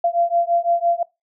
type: beating tone pair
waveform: sine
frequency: 684 / 689.9 Hz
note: F5 / F5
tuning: -36 / -21 cents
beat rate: 5.9 Hz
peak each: -19 dBFS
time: 0.04-1.03 s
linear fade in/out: 5 ms
effects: noise-tail reverb RT60 0.2 s tail -22 dB re dry